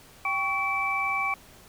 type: tone cluster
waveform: sine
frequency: 784 / 1122 / 2319 Hz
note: G5 / C#6 / D7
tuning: 0 / +21 / -22 cents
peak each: -32 / -29 / -27 dBFS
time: 0.25-1.34 s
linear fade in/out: 2 ms
effects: pink hiss -52 dBFS RMS until 1.68 s